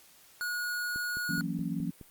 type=tone; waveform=square; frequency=1450 Hz; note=F#6; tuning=35 cents flat; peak=-32 dBFS; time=0.41-1.41 s; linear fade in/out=0 ms
type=click train; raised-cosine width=3 ms; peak=-32 dBFS; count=6; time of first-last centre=0.96-2.013 s; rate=4.75 Hz
type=chord; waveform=sine; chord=F# dominant seventh; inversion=third; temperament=just; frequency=166.5 / 185 / 231.2 / 277.5 Hz; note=E3 / F#3 / A#3 / C#4; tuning=+18 / 0 / -14 / +2 cents; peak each=-35 / -36 / -37 / -37 dBFS; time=1.29-1.91 s; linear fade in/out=5 ms
effects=white hiss -58 dBFS RMS until 2.1 s + Opus 48 kbps